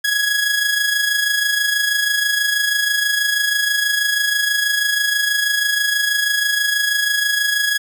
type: tone with amplitude modulation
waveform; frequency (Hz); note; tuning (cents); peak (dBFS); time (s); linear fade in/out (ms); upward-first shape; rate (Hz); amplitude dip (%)
sawtooth; 1668; G#6; +7; -10; 0.04-7.78; 10; sine; 26.2; 50
effects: none